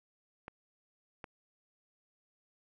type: clicks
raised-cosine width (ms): 0.5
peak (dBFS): -28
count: 2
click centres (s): 0.481 / 1.242
effects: none